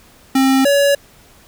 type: tone pair in turn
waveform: square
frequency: 266.6 / 564.9 Hz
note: C4 / C#5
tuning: +33 / +33 cents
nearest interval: octave + minor second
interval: 1300 cents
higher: second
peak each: -11 dBFS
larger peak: neither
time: 0.35-0.65 / 0.65-0.95 s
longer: neither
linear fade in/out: 5 ms
effects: pink hiss -47 dBFS RMS until 1.47 s

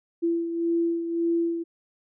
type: beating tone pair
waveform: sine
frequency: 336.4 / 338.2 Hz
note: E4 / E4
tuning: +35 / +44 cents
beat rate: 1.8 Hz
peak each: -23 / -31 dBFS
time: 0.22-1.64 s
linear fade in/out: 20 ms
effects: none

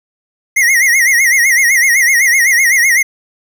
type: tone with vibrato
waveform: square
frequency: 2010 Hz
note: B6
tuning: 30 cents sharp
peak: -8 dBFS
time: 0.56-3.03 s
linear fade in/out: 10 ms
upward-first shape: sine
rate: 7.9 Hz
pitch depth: 140 cents each way
effects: none

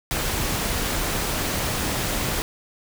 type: noise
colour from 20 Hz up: pink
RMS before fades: -25 dBFS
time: 0.11-2.42 s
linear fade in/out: 0 ms
effects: none

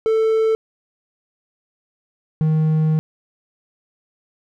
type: tone pair in turn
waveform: triangle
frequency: 442.9 / 156.59 Hz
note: A4 / D#3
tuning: +11 / +11 cents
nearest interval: octave + tritone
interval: 1800 cents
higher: first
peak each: -12 dBFS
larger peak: neither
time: 0.06-0.55 / 2.41-2.99 s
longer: second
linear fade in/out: 0 ms
effects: none

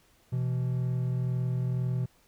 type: tone pair together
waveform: triangle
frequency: 125.96 / 168 Hz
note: B2 / E3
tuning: +35 / +33 cents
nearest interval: perfect fourth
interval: 498 cents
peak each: -25 / -33 dBFS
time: 0.32-2.06 s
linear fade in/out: 10 ms
effects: pink hiss -64 dBFS RMS until 2.27 s

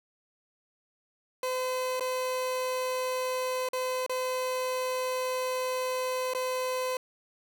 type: tone with dropouts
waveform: 30% pulse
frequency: 511 Hz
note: C5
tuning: 41 cents flat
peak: -26 dBFS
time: 1.43-6.97 s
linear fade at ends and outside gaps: 2 ms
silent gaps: 1.997-2.007 / 3.688-3.732 / 4.064-4.095 / 6.336-6.348 s
effects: none

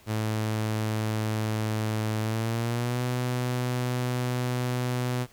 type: tone with pitch glide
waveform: sawtooth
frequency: 108.9 to 124.37 Hz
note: A2 to B2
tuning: -17 to +13 cents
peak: -22 dBFS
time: 0.06-5.27 s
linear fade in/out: 50 ms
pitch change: +230 cents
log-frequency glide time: 2.21-3.02 s
effects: pink hiss -56 dBFS RMS until 5.32 s

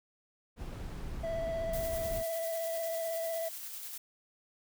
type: noise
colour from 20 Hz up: brown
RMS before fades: -40 dBFS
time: 0.56-2.24 s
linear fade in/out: 50 ms
type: tone with vibrato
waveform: triangle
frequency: 659.3 Hz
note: E5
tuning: in tune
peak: -31 dBFS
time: 1.23-3.49 s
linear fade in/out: 10 ms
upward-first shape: sine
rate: 16 Hz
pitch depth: 21 cents each way
type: noise with tremolo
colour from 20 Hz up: blue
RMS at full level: -42 dBFS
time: 1.73-3.98 s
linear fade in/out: 5 ms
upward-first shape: square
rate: 10 Hz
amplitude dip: 25%
effects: none

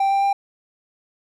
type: tone with pitch steps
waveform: triangle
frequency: 784 / 789.5 / 794.9 Hz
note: G5 / G5 / G5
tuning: 0 / +12 / +24 cents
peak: -14 dBFS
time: 0-0.33 s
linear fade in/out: 5 ms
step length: 110 ms
effects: none

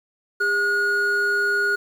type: tone pair together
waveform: triangle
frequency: 405.2 / 1444 Hz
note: G#4 / F#6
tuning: -43 / -43 cents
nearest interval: octave + minor seventh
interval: 2200 cents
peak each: -25 / -17 dBFS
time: 0.4-1.76 s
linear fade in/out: 10 ms
effects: 8-bit

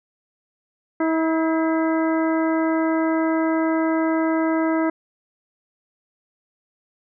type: harmonic tone with a mistuned harmonic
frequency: 322.1 Hz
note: E4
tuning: 40 cents flat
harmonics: 1 / 2 / 3 / 4 / 5 / 6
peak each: -19 / -25 / -29 / -31 / -33 / -35 dBFS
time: 1-4.9 s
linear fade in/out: 5 ms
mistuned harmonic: 6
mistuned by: +77 cents
effects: none

